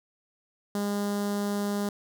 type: tone with notch filter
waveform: sawtooth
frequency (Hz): 203.6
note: G#3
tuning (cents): -34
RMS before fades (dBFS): -29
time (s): 0.75-1.89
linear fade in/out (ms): 2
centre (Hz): 2400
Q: 1
effects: none